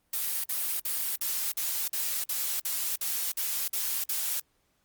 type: noise bursts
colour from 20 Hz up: blue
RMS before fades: -30 dBFS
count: 12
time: 0.13-4.4 s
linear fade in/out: 5 ms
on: 310 ms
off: 50 ms
effects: pink hiss -72 dBFS RMS until 4.84 s + Opus 32 kbps